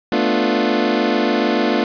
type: chord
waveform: 25% pulse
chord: B half-diminished seventh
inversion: third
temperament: equal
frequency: 220 / 246.9 / 293.7 / 349.2 Hz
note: A3 / B3 / D4 / F4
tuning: 0 / 0 / 0 / 0 cents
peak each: -17 dBFS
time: 0.12-1.84 s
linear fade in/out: 2 ms
effects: resampled to 11025 Hz + 7-bit